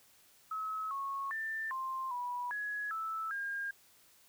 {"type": "tone with pitch steps", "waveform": "sine", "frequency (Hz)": [1287, 1099, 1781, 1050, 978, 1678, 1314, 1614], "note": ["E6", "C#6", "A6", "C6", "B5", "G#6", "E6", "G#6"], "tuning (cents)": [-42, -15, 21, 6, -17, 17, -6, -50], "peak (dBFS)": -35, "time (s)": [0.51, 3.71], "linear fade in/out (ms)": 5, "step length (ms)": 400, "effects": ["white hiss -64 dBFS RMS until 4.28 s"]}